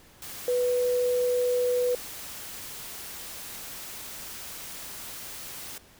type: tone in noise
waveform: sine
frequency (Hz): 493.9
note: B4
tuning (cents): 0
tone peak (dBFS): -22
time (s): 0.48-1.95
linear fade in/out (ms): 2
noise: white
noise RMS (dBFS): -40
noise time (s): 0.22-5.78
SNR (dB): +15
effects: pink hiss -55 dBFS RMS until 5.99 s